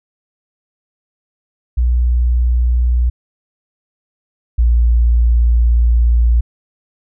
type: tone pair in turn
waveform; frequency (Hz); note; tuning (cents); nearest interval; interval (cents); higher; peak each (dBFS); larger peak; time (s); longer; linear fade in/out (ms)
sine; 60.5 / 58.51; B1 / A#1; -35 / +7; minor second; 58; first; -10 / -8; second; 1.77-3.1 / 4.58-6.41; second; 10
effects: none